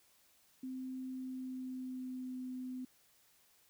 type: tone with pitch glide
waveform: sine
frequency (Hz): 259 to 254.8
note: C4 to C4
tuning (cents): -17 to -46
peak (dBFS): -40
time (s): 0.63-2.85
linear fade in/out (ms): 5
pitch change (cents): -29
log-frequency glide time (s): 1.1-2.38
effects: white hiss -69 dBFS RMS until 3.69 s